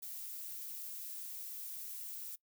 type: noise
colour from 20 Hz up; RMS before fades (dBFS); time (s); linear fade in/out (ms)
violet; -45; 0.02-2.36; 10
effects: noise-tail reverb RT60 0.1 s tail -22 dB re dry